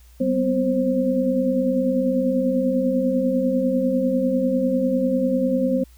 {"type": "tone cluster", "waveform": "sine", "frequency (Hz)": [193.4, 243.3, 253.4, 529], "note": ["G3", "B3", "B3", "C5"], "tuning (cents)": [-23, -26, 45, 19], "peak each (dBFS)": [-25, -28, -21, -22], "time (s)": [0.2, 5.84], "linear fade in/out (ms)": 10, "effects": ["added 60 Hz sine -46 dBFS peak until 5.97 s", "white hiss -57 dBFS RMS until 5.97 s"]}